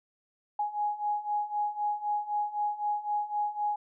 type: beating tone pair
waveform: sine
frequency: 830.6 / 834.5 Hz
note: G#5 / G#5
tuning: 0 / +8 cents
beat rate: 3.9 Hz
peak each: -33 / -30 dBFS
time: 0.59-3.76 s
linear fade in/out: 5 ms
effects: none